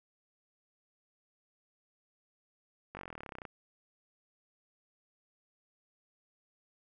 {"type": "slowing click train", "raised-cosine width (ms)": 0.5, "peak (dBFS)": -28, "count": 20, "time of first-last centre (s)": [2.95, 3.452], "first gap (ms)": 20, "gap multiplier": 1.03, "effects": []}